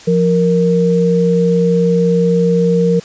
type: tone pair together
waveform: sine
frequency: 174.5 / 465.9 Hz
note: F3 / A#4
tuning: -1 / -1 cents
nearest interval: octave + perfect fourth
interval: 1700 cents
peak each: -12 dBFS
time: 0.07-3 s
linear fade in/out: 10 ms
effects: white hiss -37 dBFS RMS until 3.04 s + resampled to 16000 Hz